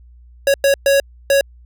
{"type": "tone bursts at uneven times", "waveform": "square", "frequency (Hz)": 554.4, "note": "C#5", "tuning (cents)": 0, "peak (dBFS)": -11, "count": 4, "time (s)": [[0.47, 0.54], [0.64, 0.74], [0.86, 1], [1.3, 1.41]], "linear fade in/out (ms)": 2, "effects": ["added 60 Hz sine -41 dBFS peak until 1.65 s"]}